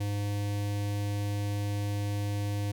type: tone with notch filter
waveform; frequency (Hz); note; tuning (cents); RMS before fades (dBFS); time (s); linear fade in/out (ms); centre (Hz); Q
square; 102.2; G#2; -27; -31; 0-2.72; 10; 1300; 1.5
effects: none